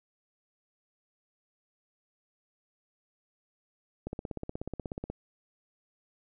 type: click train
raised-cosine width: 2 ms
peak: -22 dBFS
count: 18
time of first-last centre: 4.07-5.1 s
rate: 16.5 Hz
effects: none